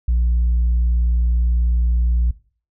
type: tone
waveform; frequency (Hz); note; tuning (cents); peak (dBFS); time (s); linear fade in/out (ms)
sine; 59.2; A#1; +27; -12; 0.08-2.31; 5
effects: noise-tail reverb RT60 0.4 s tail -20 dB re dry + tanh soft clip ceiling -12 dBFS